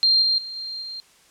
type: tone with level steps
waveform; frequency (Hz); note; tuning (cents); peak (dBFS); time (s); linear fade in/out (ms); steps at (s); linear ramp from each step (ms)
sine; 4186; C8; 0; -14 / -17 / -31 / -29 / -31; 0.03-1; 0; 0.22 / 0.38 / 0.56 / 0.82; 2
effects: white hiss -55 dBFS RMS until 1.3 s + low-pass 9000 Hz 12 dB/octave